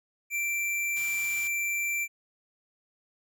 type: tone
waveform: square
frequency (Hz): 2349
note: D7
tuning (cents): 0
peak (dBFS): -28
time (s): 0.3-2.08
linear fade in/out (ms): 50
type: band-stop noise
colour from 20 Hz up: white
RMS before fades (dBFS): -43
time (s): 0.96-1.48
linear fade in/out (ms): 10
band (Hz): 270 to 760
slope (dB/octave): 48
effects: none